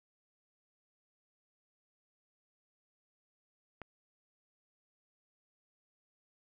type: click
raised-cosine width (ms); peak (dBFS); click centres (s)
0.5; -29; 3.817
effects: none